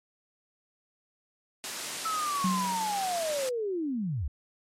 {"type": "high-pass noise", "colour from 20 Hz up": "white", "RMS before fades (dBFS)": -34, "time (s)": [1.64, 3.49], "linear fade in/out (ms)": 0, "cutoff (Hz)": 180, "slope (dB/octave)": 12}
{"type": "linear sweep", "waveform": "sine", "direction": "down", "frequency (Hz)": [1319, 58.27], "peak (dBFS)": -28, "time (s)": [2.05, 4.28], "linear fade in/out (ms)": 5}
{"type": "tone with exponential decay", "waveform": "sine", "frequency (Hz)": 186.7, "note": "F#3", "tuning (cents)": 16, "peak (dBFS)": -23, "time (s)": [2.44, 3.23], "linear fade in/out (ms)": 5, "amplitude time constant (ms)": 170}
{"effects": ["low-pass 9000 Hz 12 dB/octave", "MP3 64 kbps"]}